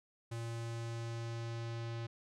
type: tone with low-pass filter sweep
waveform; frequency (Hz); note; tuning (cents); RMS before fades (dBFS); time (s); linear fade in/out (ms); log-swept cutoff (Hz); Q
square; 115.9; A#2; -10; -41; 0.31-2.07; 10; 9200 to 4300; 1.2
effects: none